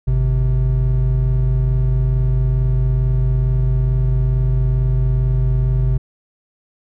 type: tone pair together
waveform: triangle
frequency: 51.11 / 128.8 Hz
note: G#1 / C3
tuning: -27 / -27 cents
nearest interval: octave + major third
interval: 1600 cents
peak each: -14 dBFS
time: 0.07-5.98 s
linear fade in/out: 10 ms
effects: none